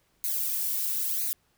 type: noise with flanger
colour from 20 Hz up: violet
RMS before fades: -29 dBFS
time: 0.24-1.33 s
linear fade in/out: 0 ms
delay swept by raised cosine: 0.46 to 2.76 ms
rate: 1 Hz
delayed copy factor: +0.7
effects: pink hiss -69 dBFS RMS until 1.57 s